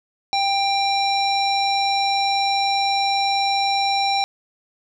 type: tone with low-pass filter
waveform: square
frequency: 791 Hz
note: G5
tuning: 15 cents sharp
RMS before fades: -20 dBFS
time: 0.33-4.24 s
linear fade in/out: 0 ms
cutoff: 4800 Hz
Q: 9.9
effects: none